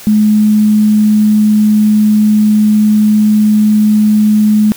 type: tone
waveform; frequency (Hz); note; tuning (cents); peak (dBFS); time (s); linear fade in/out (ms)
sine; 212.4; G#3; +39; -5; 0.07-4.72; 0
effects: white hiss -32 dBFS RMS until 4.76 s